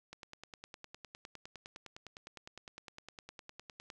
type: click train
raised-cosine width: 0.2 ms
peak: -30 dBFS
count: 38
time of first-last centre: 0.13-3.902 s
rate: 9.81 Hz
effects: none